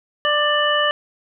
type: harmonic tone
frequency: 592 Hz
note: D5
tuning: 14 cents sharp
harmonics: 1 / 2 / 3 / 5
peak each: -21 / -21 / -21 / -21 dBFS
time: 0.25-0.91 s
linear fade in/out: 0 ms
effects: none